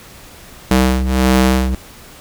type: ring-modulated tone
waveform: sawtooth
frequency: 128.9 Hz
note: C3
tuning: 26 cents flat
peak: -4 dBFS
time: 0.71-1.75 s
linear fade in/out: 2 ms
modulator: 63.7 Hz
effects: pink hiss -39 dBFS RMS until 2.2 s